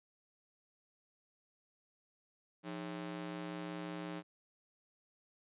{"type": "ring-modulated tone", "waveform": "sawtooth", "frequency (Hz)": 241, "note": "B3", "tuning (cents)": -42, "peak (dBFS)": -34, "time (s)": [2.63, 4.23], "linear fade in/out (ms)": 50, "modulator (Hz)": 67.7, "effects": ["resampled to 8000 Hz"]}